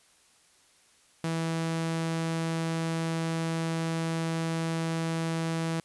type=tone; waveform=sawtooth; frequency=163.8 Hz; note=E3; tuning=11 cents flat; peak=-24 dBFS; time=1.24-5.8 s; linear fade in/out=2 ms; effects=white hiss -62 dBFS RMS until 5.84 s + resampled to 24000 Hz

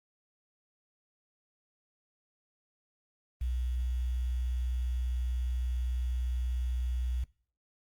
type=tone with quantisation; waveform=sine; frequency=61.74 Hz; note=B1; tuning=in tune; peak=-29 dBFS; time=3.41-7.24 s; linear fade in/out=5 ms; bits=9; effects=noise-tail reverb RT60 0.5 s tail -23 dB re dry + Opus 32 kbps

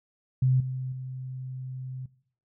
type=tone with level steps; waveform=sine; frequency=129.4 Hz; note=C3; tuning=19 cents flat; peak=-19 / -30 / -34 dBFS; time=0.42-2.06 s; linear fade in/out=5 ms; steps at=0.6 / 0.92 s; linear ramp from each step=5 ms; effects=noise-tail reverb RT60 0.6 s tail -20 dB re dry

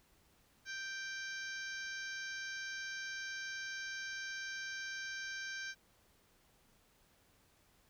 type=harmonic tone; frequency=784 Hz; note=G5; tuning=in tune; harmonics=2 / 3 / 4 / 5 / 6 / 7 / 8; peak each=-42 / -51 / -55 / -54 / -55 / -52 / -53 dBFS; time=0.65-5.75 s; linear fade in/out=50 ms; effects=pink hiss -70 dBFS RMS until 7.89 s

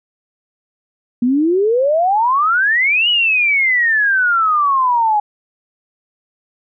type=exponential two-way sweep; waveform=sine; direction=up then down; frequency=234.9 to 2960 to 823 Hz; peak=-11 dBFS; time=1.22-5.2 s; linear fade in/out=5 ms; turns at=3.09 s; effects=none

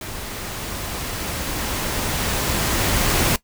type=noise with level ramp; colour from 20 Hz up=pink; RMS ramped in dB=-32 to -18 dBFS; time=0.01-3.36 s; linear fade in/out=2 ms; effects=noise-tail reverb RT60 0.1 s tail -18 dB re dry

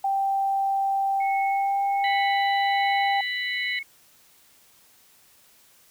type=tone with pitch glide; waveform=sine; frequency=784 to 794.5 Hz; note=G5 to G5; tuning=0 to +23 cents; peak=-21 dBFS; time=0.04-3.21 s; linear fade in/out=5 ms; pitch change=+23 cents; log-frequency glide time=1.42-1.83 s
type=tone with tremolo; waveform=sine; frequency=2194 Hz; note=C#7; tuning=18 cents flat; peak=-30 dBFS; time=1.2-3.83 s; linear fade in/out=5 ms; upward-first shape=sine; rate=1.3 Hz; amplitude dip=80%
type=harmonic tone; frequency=990 Hz; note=B5; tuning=4 cents sharp; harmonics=2 / 3 / 4; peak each=-27 / -34 / -34 dBFS; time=2.04-3.79 s; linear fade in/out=2 ms
effects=white hiss -57 dBFS RMS until 5.9 s

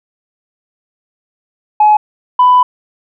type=tone pair in turn; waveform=sine; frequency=847 / 996 Hz; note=G#5 / B5; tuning=+34 / +14 cents; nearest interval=minor third; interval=280 cents; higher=second; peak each=-3 dBFS; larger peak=neither; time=1.8-1.97 / 2.39-2.63 s; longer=second; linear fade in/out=5 ms; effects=tanh soft clip ceiling -1 dBFS

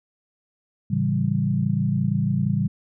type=chord; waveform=sine; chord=A dominant seventh; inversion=none; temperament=equal; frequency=110 / 138.59 / 164.81 / 196 Hz; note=A2 / C#3 / E3 / G3; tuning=0 / 0 / 0 / 0 cents; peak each=-26 / -24 / -26 / -24 dBFS; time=0.9-2.68 s; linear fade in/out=10 ms; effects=none

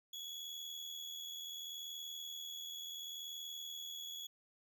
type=tone with amplitude modulation; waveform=35% pulse; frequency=3369 Hz; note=G#7; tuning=24 cents sharp; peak=-40 dBFS; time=0.13-4.27 s; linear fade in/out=5 ms; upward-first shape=sine; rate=80.7 Hz; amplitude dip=45%; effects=none

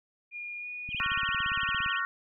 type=tone with pitch glide; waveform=sine; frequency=2424 to 2458 Hz; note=D#7 to D#7; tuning=-46 to -22 cents; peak=-36 dBFS; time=0.31-1.21 s; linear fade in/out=50 ms; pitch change=+24 cents; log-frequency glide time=0.59-0.67 s
type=click train; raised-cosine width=5 ms; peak=-31 dBFS; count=18; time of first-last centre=0.89-1.861 s; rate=17.5 Hz
type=tone with vibrato; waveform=sine; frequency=2798 Hz; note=F7; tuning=3 cents sharp; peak=-33 dBFS; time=0.89-2.01 s; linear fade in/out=50 ms; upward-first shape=sine; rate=14 Hz; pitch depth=250 cents each way
type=chord; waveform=sine; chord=Gb major seventh; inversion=second; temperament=just; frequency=1110 / 1387.5 / 1480 / 1850 Hz; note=Db6 / F6 / Gb6 / Bb6; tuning=+2 / -12 / 0 / -14 cents; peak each=-34 / -34 / -34 / -33 dBFS; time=1-2.05 s; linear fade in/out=0 ms
effects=none

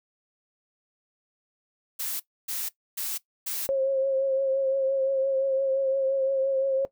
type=noise bursts; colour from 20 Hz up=blue; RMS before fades=-31 dBFS; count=4; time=1.99-3.67 s; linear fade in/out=10 ms; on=210 ms; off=280 ms
type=tone with vibrato; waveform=sine; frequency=538 Hz; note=C5; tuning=48 cents sharp; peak=-21 dBFS; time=3.69-6.85 s; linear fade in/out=0 ms; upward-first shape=triangle; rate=5.8 Hz; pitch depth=34 cents each way
effects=noise-tail reverb RT60 0.1 s tail -18 dB re dry

